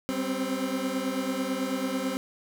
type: tone cluster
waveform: 30% pulse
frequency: 195.8 / 257.4 / 266.5 Hz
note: G3 / C4 / C4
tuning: -2 / -28 / +32 cents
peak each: -33 / -29 / -28 dBFS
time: 0.09-2.17 s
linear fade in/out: 0 ms
effects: none